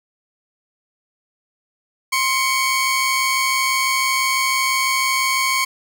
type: tone pair together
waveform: sawtooth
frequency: 1056 / 2238 Hz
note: C6 / C#7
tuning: +16 / +16 cents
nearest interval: octave + minor second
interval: 1300 cents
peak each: -16 dBFS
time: 2.12-5.65 s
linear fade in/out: 10 ms
effects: none